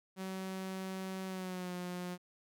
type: tone with pitch glide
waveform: sawtooth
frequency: 189.2 to 178.99 Hz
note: F#3 to F3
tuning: +39 to +43 cents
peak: -35 dBFS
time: 0.16-2.18 s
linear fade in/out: 50 ms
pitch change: -96 cents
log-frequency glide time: 1.26-1.74 s
effects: none